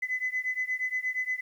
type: beating tone pair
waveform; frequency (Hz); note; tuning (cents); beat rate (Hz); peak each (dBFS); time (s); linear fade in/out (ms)
sine; 2012 / 2020.5; B6 / B6; +32 / +39; 8.5; -30 / -31; 0.02-1.41; 10
effects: tanh soft clip ceiling -21 dBFS + 10-bit